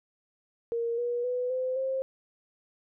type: tone with pitch steps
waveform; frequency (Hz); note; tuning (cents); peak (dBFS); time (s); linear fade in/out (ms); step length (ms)
sine; 466.2 / 481.2 / 496.8 / 512.8 / 529.4; A#4 / B4 / B4 / C5 / C5; 0 / -45 / +10 / -35 / +20; -27; 0.72-2.02; 0; 260
effects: none